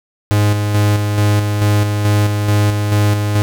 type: tone with tremolo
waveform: 45% pulse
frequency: 103.9 Hz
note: G#2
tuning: 1 cent sharp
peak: -10 dBFS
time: 0.31-3.42 s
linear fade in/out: 0 ms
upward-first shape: square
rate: 2.3 Hz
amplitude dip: 40%
effects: none